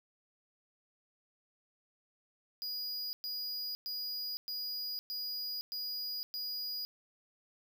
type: tone bursts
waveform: square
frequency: 4900 Hz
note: D#8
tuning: 27 cents flat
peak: -37 dBFS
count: 7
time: 2.62-6.85 s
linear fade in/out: 0 ms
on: 510 ms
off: 110 ms
effects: none